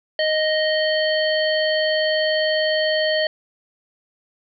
harmonic tone with a mistuned harmonic, 622.3 Hz, D#5, in tune, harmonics 1 / 3 / 5 / 7, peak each -19 / -24 / -26 / -27 dBFS, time 0.19-3.27 s, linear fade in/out 2 ms, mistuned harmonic 7, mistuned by +25 cents, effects none

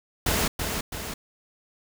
pink noise with echo, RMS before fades -24 dBFS, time 0.26-0.48 s, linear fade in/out 5 ms, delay 330 ms, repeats 2, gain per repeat -5 dB, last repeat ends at 1.14 s, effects none

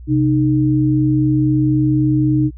sine tone pair together, 130.81 / 306.9 Hz, C3 / D#4, 0 / -24 cents, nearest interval octave + minor third, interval 1476 cents, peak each -15 / -14 dBFS, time 0.07-2.51 s, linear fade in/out 50 ms, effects added 60 Hz sine -32 dBFS peak until 2.57 s

